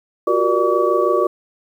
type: tone cluster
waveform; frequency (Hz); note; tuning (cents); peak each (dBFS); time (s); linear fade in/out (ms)
sine; 355.2 / 381.4 / 471.6 / 592 / 1140; F4 / G4 / A#4 / D5 / C#6; +29 / -47 / +20 / +14 / +48; -20; 0.27-1.27; 5
effects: 8-bit